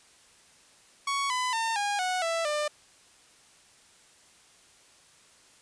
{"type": "tone with pitch steps", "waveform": "sawtooth", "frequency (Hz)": [1115, 1004.9, 905.7, 816.2, 735.6, 663, 597.5], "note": ["C#6", "B5", "A5", "G#5", "F#5", "E5", "D5"], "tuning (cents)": [10, 30, 50, -30, -10, 10, 30], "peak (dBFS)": -23, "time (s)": [1.07, 2.68], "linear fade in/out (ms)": 5, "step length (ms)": 230, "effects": ["white hiss -58 dBFS RMS until 5.61 s", "resampled to 22050 Hz"]}